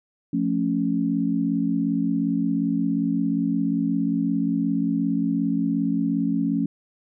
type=chord; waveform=sine; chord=F augmented; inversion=none; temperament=equal; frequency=174.61 / 220 / 277.2 Hz; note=F3 / A3 / C#4; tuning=0 / 0 / 0 cents; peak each=-26 / -25 / -23 dBFS; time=0.33-6.66 s; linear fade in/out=5 ms; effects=none